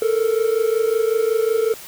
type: tone pair together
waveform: triangle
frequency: 438.8 / 464.2 Hz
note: A4 / A#4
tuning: -5 / -7 cents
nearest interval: minor second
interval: 98 cents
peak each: -16 / -18 dBFS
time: 0.02-1.74 s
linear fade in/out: 2 ms
effects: white hiss -38 dBFS RMS until 1.87 s